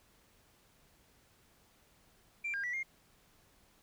sine tone with pitch steps, 2359 / 1610 / 1953 / 2123 Hz, D7 / G6 / B6 / C7, +7 / +46 / -20 / +25 cents, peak -33 dBFS, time 2.44-2.832 s, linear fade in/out 10 ms, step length 98 ms, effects tanh soft clip ceiling -31 dBFS + pink hiss -67 dBFS RMS until 3.82 s

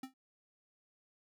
square tone with exponential decay, 262.5 Hz, C4, 6 cents sharp, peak -39 dBFS, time 0.03-0.14 s, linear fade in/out 5 ms, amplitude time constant 22 ms, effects none

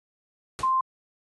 pink noise with exponential decay, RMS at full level -32 dBFS, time 0.59-0.76 s, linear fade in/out 0 ms, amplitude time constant 36 ms
sine tone, 1046.5 Hz, C6, in tune, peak -20 dBFS, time 0.63-0.81 s, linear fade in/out 5 ms
effects high-pass 80 Hz 12 dB/octave + resampled to 22050 Hz

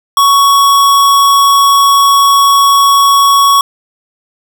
square tone, 1116 Hz, C#6, 11 cents sharp, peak -5 dBFS, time 0.17-3.61 s, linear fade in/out 2 ms, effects none

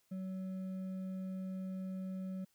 triangle tone with hard clipping, 188 Hz, F#3, 28 cents sharp, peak -40 dBFS, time 0.11-2.45 s, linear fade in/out 10 ms, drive 8 dB, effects white hiss -75 dBFS RMS until 2.54 s

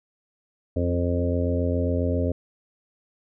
harmonic tone with a mistuned harmonic, 87.4 Hz, F2, 2 cents sharp, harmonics 1 / 2 / 3 / 4 / 5 / 6 / 7, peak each -24 / -34 / -27 / -37 / -31 / -30 / -32 dBFS, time 0.76-2.32 s, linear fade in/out 5 ms, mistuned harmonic 4, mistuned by -16 cents, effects none

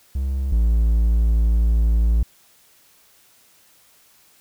triangle tone pair in turn, 66.8 / 56.12 Hz, C2 / A1, +36 / +35 cents, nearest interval minor third, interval 301 cents, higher first, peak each -18 / -12 dBFS, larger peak second, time 0.15-0.52 / 0.52-2.23 s, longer second, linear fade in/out 5 ms, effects white hiss -55 dBFS RMS until 4.4 s

